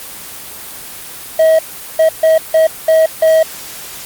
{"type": "tone bursts at uneven times", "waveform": "triangle", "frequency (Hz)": 640, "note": "D#5", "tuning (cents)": 49, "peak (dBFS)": -4, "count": 6, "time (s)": [[1.39, 1.59], [1.99, 2.09], [2.23, 2.38], [2.54, 2.67], [2.88, 3.06], [3.22, 3.43]], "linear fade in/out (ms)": 5, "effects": ["white hiss -29 dBFS RMS until 4.05 s", "Opus 24 kbps"]}